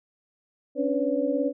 sine tone cluster, 272.1 / 290.3 / 501 / 567 Hz, C#4 / D4 / B4 / C#5, -32 / -20 / +25 / +39 cents, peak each -28 dBFS, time 0.75-1.53 s, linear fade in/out 50 ms, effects none

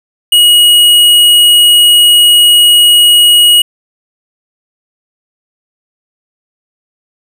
square tone, 2900 Hz, F#7, 35 cents flat, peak -3 dBFS, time 0.32-3.62 s, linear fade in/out 5 ms, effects none

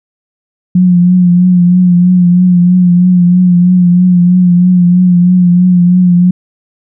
sine tone with vibrato, 178.8 Hz, F3, 41 cents sharp, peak -3 dBFS, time 0.75-6.31 s, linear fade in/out 5 ms, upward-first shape triangle, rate 3.1 Hz, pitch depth 45 cents each way, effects none

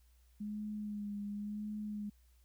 sine tone with vibrato, 207.7 Hz, G#3, in tune, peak -38 dBFS, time 0.4-2.1 s, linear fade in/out 10 ms, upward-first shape sine, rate 0.93 Hz, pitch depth 31 cents each way, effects added 60 Hz sine -63 dBFS peak until 2.44 s + white hiss -75 dBFS RMS until 2.44 s

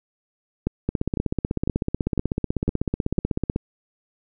two click trains, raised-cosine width 3 ms, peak -9 / -9 dBFS, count 6 / 44, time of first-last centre 0.67-3.183 / 0.89-3.561 s, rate 1.99 / 16.1 Hz, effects none

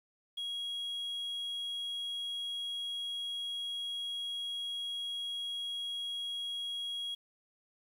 sine tone, 3300 Hz, G#7, 12 cents flat, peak -33 dBFS, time 0.37-7.15 s, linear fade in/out 10 ms, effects tanh soft clip ceiling -34 dBFS + 10-bit

